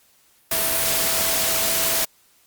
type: tone in noise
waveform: sine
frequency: 659.3 Hz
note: E5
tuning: in tune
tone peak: -31 dBFS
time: 0.51-2.05 s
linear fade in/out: 5 ms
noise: white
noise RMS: -21 dBFS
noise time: 0.51-2.05 s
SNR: -13 dB
effects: white hiss -58 dBFS RMS until 2.46 s + Opus 48 kbps